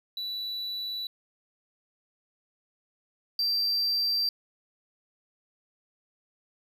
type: tone pair in turn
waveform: triangle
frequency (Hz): 3951 / 4699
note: B7 / D8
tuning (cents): 0 / 0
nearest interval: minor third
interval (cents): 300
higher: second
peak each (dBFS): -30 / -23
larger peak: second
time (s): 0.17-1.07 / 3.39-4.29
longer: neither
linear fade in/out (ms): 2
effects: none